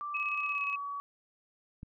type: tone with pitch glide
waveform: sine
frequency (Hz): 1174 to 1134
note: D6 to C#6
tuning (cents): -1 to +39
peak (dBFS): -35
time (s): 0.01-1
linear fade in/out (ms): 0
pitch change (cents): -60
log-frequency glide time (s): 0.49-0.61
type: tone with tremolo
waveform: sine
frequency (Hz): 2562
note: E7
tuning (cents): -50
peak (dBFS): -30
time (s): 0.14-0.76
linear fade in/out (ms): 10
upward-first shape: square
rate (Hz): 17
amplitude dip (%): 40
type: click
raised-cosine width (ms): 5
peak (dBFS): -31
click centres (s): 1.831
effects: none